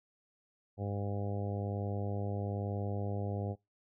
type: harmonic tone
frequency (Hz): 101.1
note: G#2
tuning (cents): -46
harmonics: 1 / 2 / 3 / 4 / 5 / 6 / 7 / 8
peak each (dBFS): -35 / -42 / -46 / -45 / -44 / -48 / -47 / -51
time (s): 0.77-3.56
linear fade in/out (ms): 50
effects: noise-tail reverb RT60 0.2 s tail -23 dB re dry